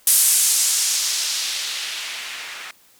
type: noise with low-pass filter sweep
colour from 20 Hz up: violet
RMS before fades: -21 dBFS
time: 0.07-2.71 s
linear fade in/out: 2 ms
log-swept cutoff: 11000 to 1800 Hz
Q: 1.2
effects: white hiss -54 dBFS RMS until 2.99 s